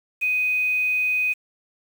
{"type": "tone with quantisation", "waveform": "sine", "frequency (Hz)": 2500, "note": "D#7", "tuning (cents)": 8, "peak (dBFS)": -19, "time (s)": [0.21, 1.34], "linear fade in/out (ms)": 20, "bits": 7, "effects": []}